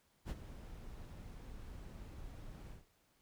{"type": "noise with ADSR envelope", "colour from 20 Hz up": "brown", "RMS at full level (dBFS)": -38, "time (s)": [0.25, 2.86], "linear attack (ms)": 47, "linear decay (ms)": 46, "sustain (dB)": -12, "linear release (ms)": 150, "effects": ["pink hiss -74 dBFS RMS until 3.21 s"]}